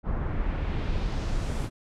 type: noise with low-pass filter sweep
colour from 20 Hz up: brown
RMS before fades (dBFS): -28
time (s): 0.03-1.7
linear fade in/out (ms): 50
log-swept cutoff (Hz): 1200 to 11000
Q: 1.2
effects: none